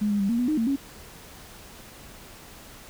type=tone with pitch steps; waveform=sine; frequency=208.7 / 204.4 / 197.1 / 234 / 246 / 307.5 / 227.4 / 275.9 Hz; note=G#3 / G#3 / G3 / A#3 / B3 / D#4 / A#3 / C#4; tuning=+9 / -27 / +10 / +7 / -7 / -20 / -43 / -8 cents; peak=-21 dBFS; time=0.01-0.762 s; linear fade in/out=10 ms; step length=94 ms; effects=pink hiss -46 dBFS RMS until 2.89 s